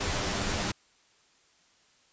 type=noise with comb filter; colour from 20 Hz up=pink; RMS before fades=-30 dBFS; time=0-0.72 s; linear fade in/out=10 ms; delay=10 ms; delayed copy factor=+0.5; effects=white hiss -64 dBFS RMS until 2.12 s + resampled to 16000 Hz